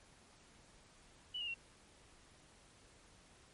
sine tone with pitch steps, 2960 / 2846 / 2736 Hz, F#7 / F7 / F7, 0 / +32 / -36 cents, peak -39 dBFS, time 1.34-1.544 s, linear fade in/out 10 ms, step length 68 ms, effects pink hiss -64 dBFS RMS until 3.53 s + MP3 48 kbps

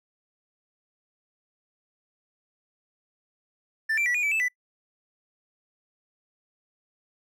triangle tone with pitch steps, 1773 / 2349 / 1947 / 2448 / 2306 / 2629 / 1986 Hz, A6 / D7 / B6 / D#7 / D7 / E7 / B6, +13 / 0 / -25 / -29 / -32 / -5 / +9 cents, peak -21 dBFS, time 3.89-4.485 s, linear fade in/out 10 ms, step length 85 ms, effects noise-tail reverb RT60 0.1 s tail -24 dB re dry

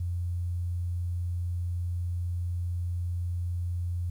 sine tone, 87.6 Hz, F2, 6 cents sharp, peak -28 dBFS, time 0-4.1 s, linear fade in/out 5 ms, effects 10-bit

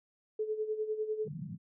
sine tone with tremolo, 431.5 Hz, A4, 34 cents flat, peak -29 dBFS, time 0.39-1.28 s, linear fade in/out 5 ms, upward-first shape sine, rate 10 Hz, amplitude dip 70%
pink band-pass noise, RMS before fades -41 dBFS, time 1.24-1.58 s, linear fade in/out 50 ms, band 130 to 190 Hz, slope 48 dB/octave
effects none

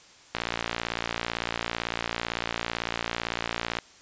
click train, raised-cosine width 0.3 ms, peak -11 dBFS, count 200, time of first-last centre 0.35-3.787 s, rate 57.9 Hz, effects white hiss -53 dBFS RMS until 4.01 s + resampled to 16000 Hz

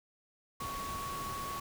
sine tone in noise, 1116 Hz, C#6, 11 cents sharp, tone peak -38 dBFS, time 0.6-1.6 s, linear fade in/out 5 ms, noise pink, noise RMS -43 dBFS, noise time 0.6-1.6 s, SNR +2 dB, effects none

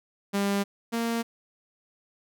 sawtooth tone pair in turn, 199.9 / 231.4 Hz, G3 / A#3, +34 / -13 cents, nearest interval minor third, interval 253 cents, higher second, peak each -20 / -22 dBFS, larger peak first, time 0.33-0.64 / 0.92-1.23 s, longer neither, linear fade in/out 20 ms, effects none

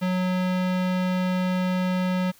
square tone with low-pass filter, 183.4 Hz, F#3, 15 cents flat, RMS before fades -24 dBFS, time 0.01-2.32 s, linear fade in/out 20 ms, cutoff 3400 Hz, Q 0.9, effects white hiss -55 dBFS RMS until 2.39 s

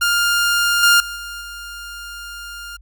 sawtooth tone with level steps, 1405 Hz, F6, 10 cents sharp, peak -11 / -6 / -23 / -25 / -27 dBFS, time 0.01-2.77 s, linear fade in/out 10 ms, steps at 0.83 / 1 / 1.16 / 1.41 s, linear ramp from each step 2 ms, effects added 50 Hz sine -42 dBFS peak until 2.81 s

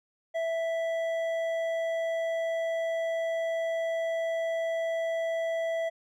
triangle tone with hard clipping, 659.3 Hz, E5, in tune, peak -29 dBFS, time 0.34-5.9 s, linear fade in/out 20 ms, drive 11 dB, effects none

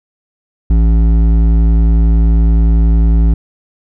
sine tone with hard clipping, 55.6 Hz, A1, 19 cents sharp, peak -8 dBFS, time 0.7-3.34 s, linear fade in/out 5 ms, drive 10 dB, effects none

